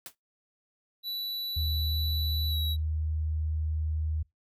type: noise with exponential decay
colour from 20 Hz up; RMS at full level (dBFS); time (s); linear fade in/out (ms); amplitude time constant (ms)
white; -37; 0.06-0.15; 1; 18
type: tone with pitch glide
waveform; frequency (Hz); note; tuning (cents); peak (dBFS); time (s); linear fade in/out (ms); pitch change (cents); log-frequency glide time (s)
square; 3951 to 3888; B7 to B7; 0 to -28; -32; 1.03-2.77; 50; -28; 2.49-2.56
type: tone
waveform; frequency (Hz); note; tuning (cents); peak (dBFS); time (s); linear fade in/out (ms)
sine; 77.9; D#2; +3; -27; 1.56-4.23; 10
effects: noise-tail reverb RT60 0.2 s tail -25 dB re dry

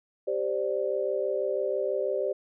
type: chord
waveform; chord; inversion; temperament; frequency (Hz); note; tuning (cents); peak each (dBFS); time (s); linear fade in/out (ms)
sine; G suspended fourth; none; equal with one note detuned; 392 / 523.3 / 589.4; G4 / C5 / D5; 0 / 0 / +6; -30; 0.27-2.33; 10
effects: none

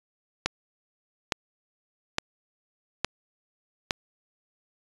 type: click train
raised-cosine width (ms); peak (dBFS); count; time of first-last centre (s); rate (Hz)
0.2; -6; 5; 0.46-3.908; 1.16
effects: resampled to 22050 Hz

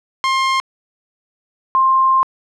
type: tone pair in turn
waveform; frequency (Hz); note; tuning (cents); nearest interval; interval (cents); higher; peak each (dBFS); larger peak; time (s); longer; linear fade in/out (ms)
sawtooth / sine; 1062 / 1055.3; C6 / C6; +25 / +14; unison; 11; first; -10; neither; 0.24-0.6 / 1.75-2.23; second; 0
effects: low-pass 5000 Hz 12 dB/octave

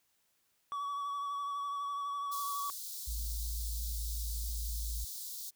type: tone with vibrato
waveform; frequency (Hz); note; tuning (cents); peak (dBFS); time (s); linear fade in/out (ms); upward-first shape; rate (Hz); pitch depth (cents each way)
triangle; 1135; C#6; +41; -33; 0.72-2.7; 0; sine; 12; 24
type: high-pass noise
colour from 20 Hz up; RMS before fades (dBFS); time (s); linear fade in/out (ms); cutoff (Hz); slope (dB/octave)
white; -43; 2.31-5.51; 20; 3800; 48
type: tone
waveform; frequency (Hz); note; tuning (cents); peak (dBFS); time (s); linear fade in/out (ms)
sine; 55.5; A1; +16; -35; 3.07-5.05; 10
effects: white hiss -75 dBFS RMS until 5.55 s

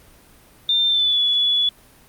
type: tone with pitch glide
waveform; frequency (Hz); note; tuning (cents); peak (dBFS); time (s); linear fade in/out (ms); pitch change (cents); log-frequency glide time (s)
sine; 3601 to 3417; A7 to G#7; +39 to +49; -15; 0.69-1.69; 2; -90; 0.86-1.19
effects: pink hiss -50 dBFS RMS until 2.08 s + Opus 32 kbps

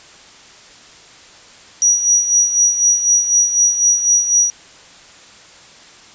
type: tone with tremolo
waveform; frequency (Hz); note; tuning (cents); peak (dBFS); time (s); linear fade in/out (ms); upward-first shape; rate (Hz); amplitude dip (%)
sine; 5800; F#8; -35; -8; 1.82-4.5; 0; sine; 4; 65
effects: white hiss -42 dBFS RMS until 6.14 s + resampled to 16000 Hz

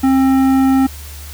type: tone with tanh clipping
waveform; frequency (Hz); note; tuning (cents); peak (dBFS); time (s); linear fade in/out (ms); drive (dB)
sine; 266; C4; +29; -11; 0.03-0.87; 10; 13
effects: added 73 Hz sine -30 dBFS peak until 1.33 s + white hiss -36 dBFS RMS until 1.33 s

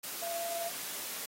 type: tone in noise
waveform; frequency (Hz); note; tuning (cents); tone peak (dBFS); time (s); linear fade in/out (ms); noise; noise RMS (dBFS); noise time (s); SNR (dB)
sine; 679; F5; -49; -35; 0.22-0.69; 10; white; -40; 0.03-1.26; +2
effects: high-pass 200 Hz 12 dB/octave + AAC 48 kbps

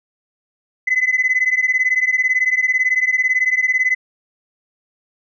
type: beating tone pair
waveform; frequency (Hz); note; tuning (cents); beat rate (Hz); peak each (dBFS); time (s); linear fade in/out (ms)
sine; 2013 / 2031; B6 / B6; +33 / +48; 18; -16; 0.87-3.95; 10
effects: tanh soft clip ceiling -8 dBFS

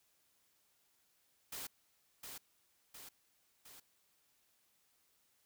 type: noise with echo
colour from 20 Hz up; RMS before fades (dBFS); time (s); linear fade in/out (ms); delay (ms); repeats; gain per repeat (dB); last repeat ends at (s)
white; -45; 1.52-1.67; 5; 710; 3; -4; 3.8
effects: white hiss -75 dBFS RMS until 5.45 s

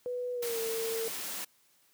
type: tone with pitch glide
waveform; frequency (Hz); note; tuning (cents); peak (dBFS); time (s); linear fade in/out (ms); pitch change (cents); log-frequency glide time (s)
sine; 493.9 to 452.9; B4 to A#4; 0 to -50; -32; 0.06-1.08; 0; -150; 0.34-0.6
type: high-pass noise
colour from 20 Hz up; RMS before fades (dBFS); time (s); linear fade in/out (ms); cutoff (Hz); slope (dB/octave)
white; -38; 0.42-1.45; 10; 150; 48
effects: white hiss -67 dBFS RMS until 1.93 s + high-pass 80 Hz 12 dB/octave

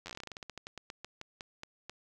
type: slowing click train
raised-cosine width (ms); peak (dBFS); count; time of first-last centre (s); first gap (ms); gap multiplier
0.2; -25; 24; 0.06-1.896; 10; 1.16
effects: none

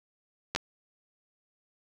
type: clicks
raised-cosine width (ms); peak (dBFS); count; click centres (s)
0.2; -11; 2; 0.55 / 0.561
effects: none

